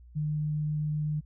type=tone; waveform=sine; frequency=151.3 Hz; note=D#3; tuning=48 cents flat; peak=-27 dBFS; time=0.15-1.21 s; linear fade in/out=20 ms; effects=added 60 Hz sine -49 dBFS peak until 1.25 s